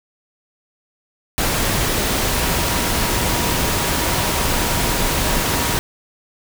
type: tone in noise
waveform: sine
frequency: 955 Hz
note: A#5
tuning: 42 cents sharp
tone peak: -30 dBFS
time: 2.35-5.78 s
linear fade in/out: 0 ms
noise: pink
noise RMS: -19 dBFS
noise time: 1.38-5.79 s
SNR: -14 dB
effects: none